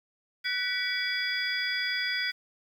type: tone cluster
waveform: sine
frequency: 1495 / 1950 / 2285 / 3386 / 4828 Hz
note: F#6 / B6 / D7 / G#7 / D8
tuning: +17 / -23 / -48 / +33 / +47 cents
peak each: -34 / -32 / -35 / -35 / -34 dBFS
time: 0.44-2.32 s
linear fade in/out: 20 ms
effects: 9-bit